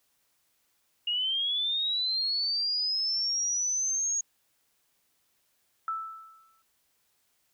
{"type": "linear sweep", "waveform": "sine", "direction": "up", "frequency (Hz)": [2842, 6645], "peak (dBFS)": -26, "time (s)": [1.07, 4.21], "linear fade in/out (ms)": 5}
{"type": "tone with exponential decay", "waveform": "sine", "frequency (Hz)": 1318.5, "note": "E6", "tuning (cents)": 0, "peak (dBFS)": -27, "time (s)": [5.88, 6.62], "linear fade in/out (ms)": 1, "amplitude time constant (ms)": 160}
{"effects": ["white hiss -72 dBFS RMS until 7.53 s"]}